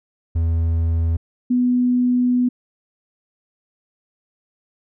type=tone pair in turn; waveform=triangle / sine; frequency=82.41 / 247.6 Hz; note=E2 / B3; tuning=0 / +5 cents; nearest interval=octave + perfect fifth; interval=1905 cents; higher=second; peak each=-14 / -14 dBFS; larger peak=neither; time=0.35-1.17 / 1.5-2.49 s; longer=second; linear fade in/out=10 ms; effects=none